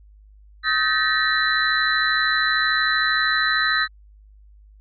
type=tone cluster; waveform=sine; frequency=1271 / 1549 / 1764 / 1897 / 4009 Hz; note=D#6 / G6 / A6 / A#6 / B7; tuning=+36 / -21 / +4 / +30 / +25 cents; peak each=-24 dBFS; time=0.63-3.88 s; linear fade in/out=50 ms; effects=added 51 Hz sine -46 dBFS peak until 4.8 s